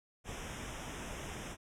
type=band-stop noise; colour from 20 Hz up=pink; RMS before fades=-43 dBFS; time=0.24-1.57 s; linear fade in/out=50 ms; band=3600 to 5300 Hz; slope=96 dB/octave; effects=low-pass 8000 Hz 12 dB/octave